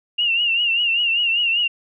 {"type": "tone with vibrato", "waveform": "sine", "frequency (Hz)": 2794, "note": "F7", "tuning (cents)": 0, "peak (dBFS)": -16, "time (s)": [0.18, 1.68], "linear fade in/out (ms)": 10, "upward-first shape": "triangle", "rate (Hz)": 5.1, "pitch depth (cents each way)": 90, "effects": []}